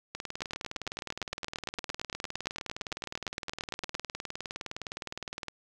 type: two click trains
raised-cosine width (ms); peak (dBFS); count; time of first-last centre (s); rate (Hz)
0.2; -16 / -19; 32 / 105; 0.42-3.951 / 0.15-5.483; 8.78 / 19.5
effects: none